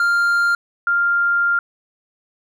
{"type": "tone pair in turn", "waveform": ["triangle", "sine"], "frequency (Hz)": [1396.9, 1396.9], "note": ["F6", "F6"], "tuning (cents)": [0, 0], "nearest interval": "unison", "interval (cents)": 0, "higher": "neither", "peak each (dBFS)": [-12, -14], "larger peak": "first", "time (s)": [[0, 0.55], [0.87, 1.59]], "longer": "second", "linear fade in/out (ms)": 2, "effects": []}